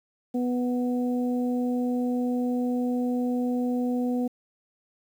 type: harmonic tone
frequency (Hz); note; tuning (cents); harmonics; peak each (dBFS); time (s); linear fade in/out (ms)
246.9; B3; 0; 1 / 2 / 3; -24 / -32 / -38; 0.34-4.28; 10
effects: 9-bit